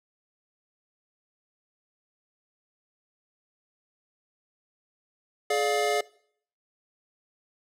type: chord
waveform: square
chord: D diminished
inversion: second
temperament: just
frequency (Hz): 422.9 / 587.3 / 704.8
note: Ab4 / D5 / F5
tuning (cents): +31 / 0 / +16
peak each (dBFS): -27 / -30 / -29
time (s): 5.5-6.01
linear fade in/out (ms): 5
effects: noise-tail reverb RT60 0.6 s tail -22 dB re dry + low-pass 11000 Hz 12 dB/octave